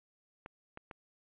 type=clicks; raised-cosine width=0.5 ms; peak=-30 dBFS; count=3; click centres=0.461 / 0.774 / 0.912 s; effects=resampled to 8000 Hz